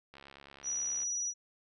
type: click train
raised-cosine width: 0.3 ms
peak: -35 dBFS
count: 63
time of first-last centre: 0.14-1.032 s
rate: 69.5 Hz
type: tone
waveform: sine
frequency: 5840 Hz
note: F#8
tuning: 24 cents flat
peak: -32 dBFS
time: 0.63-1.34 s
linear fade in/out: 50 ms
effects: none